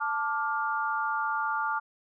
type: chord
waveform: sine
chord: D minor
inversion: second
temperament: just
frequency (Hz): 881 / 1174.7 / 1409.6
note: A5 / D6 / F6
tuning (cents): +2 / 0 / +16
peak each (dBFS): -31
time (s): 0-1.8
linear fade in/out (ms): 20
effects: none